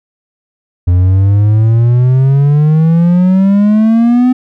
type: exponential sweep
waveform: triangle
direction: up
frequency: 87.31 to 255.5 Hz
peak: -3 dBFS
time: 0.87-4.33 s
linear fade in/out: 10 ms
effects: none